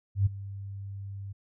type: tone with ADSR envelope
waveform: sine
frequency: 98.8 Hz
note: G2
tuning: 14 cents sharp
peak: -18 dBFS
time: 0.15-1.33 s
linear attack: 110 ms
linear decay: 15 ms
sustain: -18 dB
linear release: 13 ms
effects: none